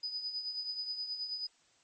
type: tone with tremolo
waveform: sine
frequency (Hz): 4979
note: D#8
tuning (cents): 0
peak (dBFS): -33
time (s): 0.03-1.47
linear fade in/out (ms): 5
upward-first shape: triangle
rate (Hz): 9.4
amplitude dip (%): 65
effects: white hiss -68 dBFS RMS until 1.83 s + MP3 32 kbps